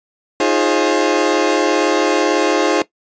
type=chord; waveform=30% pulse; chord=F minor seventh; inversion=third; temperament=equal with one note detuned; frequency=311.1 / 349.2 / 415.3 / 534.2 Hz; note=Eb4 / F4 / Ab4 / C5; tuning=0 / 0 / 0 / +36 cents; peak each=-16 dBFS; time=0.4-2.82 s; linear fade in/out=2 ms; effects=noise-tail reverb RT60 0.1 s tail -17 dB re dry + resampled to 16000 Hz